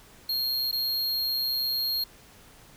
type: tone with dropouts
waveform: square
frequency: 4243 Hz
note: C8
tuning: 23 cents sharp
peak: -26 dBFS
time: 0.29-2.04 s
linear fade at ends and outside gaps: 5 ms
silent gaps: 0.714-0.726 s
effects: pink hiss -53 dBFS RMS until 2.76 s